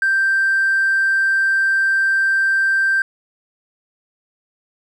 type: tone with hard clipping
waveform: sine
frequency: 1570 Hz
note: G6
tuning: 2 cents sharp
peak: -14 dBFS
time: 0.02-3.02 s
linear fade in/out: 2 ms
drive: 1 dB
effects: none